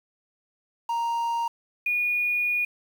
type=tone pair in turn; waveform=triangle / sine; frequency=932.3 / 2450 Hz; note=A#5 / D#7; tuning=0 / -27 cents; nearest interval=octave + perfect fourth; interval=1673 cents; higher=second; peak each=-22 dBFS; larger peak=neither; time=0.89-1.48 / 1.86-2.65 s; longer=second; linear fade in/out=5 ms; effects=8-bit